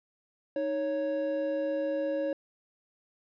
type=tone pair together; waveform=triangle; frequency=311.1 / 554.4 Hz; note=D#4 / C#5; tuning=0 / 0 cents; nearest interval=minor seventh; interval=1000 cents; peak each=-32 / -27 dBFS; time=0.56-2.33 s; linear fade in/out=2 ms; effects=resampled to 11025 Hz